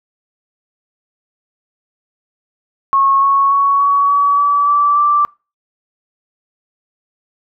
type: tone with pitch steps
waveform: sine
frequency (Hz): 1094 / 1104.8 / 1115.7 / 1126.7 / 1137.8 / 1149.1 / 1160.4 / 1171.8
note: C#6 / C#6 / C#6 / C#6 / C#6 / D6 / D6 / D6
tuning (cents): -23 / -6 / +11 / +28 / +45 / -38 / -21 / -4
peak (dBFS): -9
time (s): 2.93-5.25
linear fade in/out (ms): 0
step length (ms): 290
effects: noise-tail reverb RT60 0.3 s tail -25 dB re dry